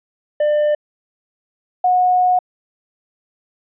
triangle / sine tone pair in turn, 597 / 728.7 Hz, D5 / F#5, +28 / -27 cents, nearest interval minor third, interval 345 cents, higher second, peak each -11 dBFS, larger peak neither, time 0.4-0.75 / 1.84-2.39 s, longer second, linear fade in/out 5 ms, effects resampled to 8000 Hz

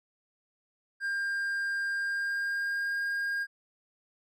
triangle tone with pitch glide, 1600 to 1617.7 Hz, G6 to G#6, +35 to -46 cents, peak -27 dBFS, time 1-3.47 s, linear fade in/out 50 ms, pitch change +19 cents, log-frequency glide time 1.9-3 s, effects none

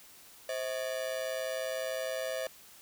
45% pulse ring-modulated tone, 584 Hz, D5, 10 cents flat, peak -30 dBFS, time 0.49-2.47 s, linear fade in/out 0 ms, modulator 59.9 Hz, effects white hiss -55 dBFS RMS until 2.81 s

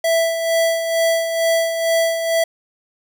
square tone with tremolo, 660 Hz, E5, 2 cents sharp, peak -14 dBFS, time 0.04-2.44 s, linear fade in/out 5 ms, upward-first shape sine, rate 2.2 Hz, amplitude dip 55%, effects none

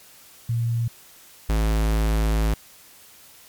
sine / square tone pair in turn, 116.7 / 54.04 Hz, A#2 / A1, +2 / -30 cents, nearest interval octave + minor second, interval 1332 cents, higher first, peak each -20 / -19 dBFS, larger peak second, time 0.49-0.88 / 1.49-2.54 s, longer second, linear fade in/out 5 ms, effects white hiss -49 dBFS RMS until 3.48 s + MP3 96 kbps

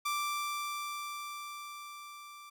sawtooth tone with level ramp, 1174.7 Hz, D6, in tune, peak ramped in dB -27 to -45 dBFS, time 0.05-2.5 s, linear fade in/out 10 ms, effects none

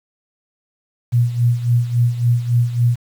sine tone with tremolo, 120 Hz, B2, 49 cents flat, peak -10 dBFS, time 1.12-2.96 s, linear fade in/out 20 ms, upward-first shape sine, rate 3.6 Hz, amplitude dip 75%, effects 7-bit

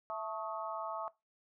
harmonic tone with a mistuned harmonic, 220 Hz, A3, in tune, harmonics 3 / 4 / 5 / 6, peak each -40 / -43 / -43 / -44 dBFS, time 0.1-1.08 s, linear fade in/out 0 ms, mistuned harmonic 6, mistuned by -73 cents, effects noise-tail reverb RT60 0.2 s tail -19 dB re dry

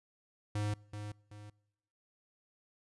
square tone with echo, 104.5 Hz, G#2, 11 cents sharp, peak -33 dBFS, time 0.55-0.74 s, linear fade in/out 5 ms, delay 380 ms, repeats 2, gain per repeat -8 dB, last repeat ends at 1.5 s, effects noise-tail reverb RT60 0.9 s tail -25 dB re dry + resampled to 24000 Hz

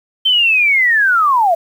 sine linear sweep, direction down, 3124 to 638 Hz, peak -9 dBFS, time 0.25-1.55 s, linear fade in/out 10 ms, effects 7-bit

